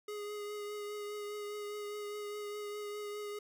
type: tone with vibrato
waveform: square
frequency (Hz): 415.3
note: G#4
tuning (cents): 0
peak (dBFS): -40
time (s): 0.08-3.39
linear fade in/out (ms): 5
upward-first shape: triangle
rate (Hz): 4.9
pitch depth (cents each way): 20
effects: 12-bit